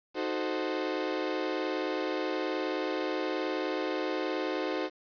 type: chord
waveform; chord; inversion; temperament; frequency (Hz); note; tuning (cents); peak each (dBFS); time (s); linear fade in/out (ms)
35% pulse; D# diminished seventh; none; equal; 311.1 / 370 / 440 / 523.3; D#4 / F#4 / A4 / C5; 0 / 0 / 0 / 0; -33 / -33 / -36 / -34; 0.14-4.9; 50
effects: resampled to 11025 Hz + 9-bit